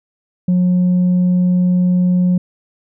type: tone with tanh clipping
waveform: sine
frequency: 180 Hz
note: F#3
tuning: 47 cents flat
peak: -11 dBFS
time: 0.48-2.38 s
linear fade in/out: 5 ms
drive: 1 dB
effects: none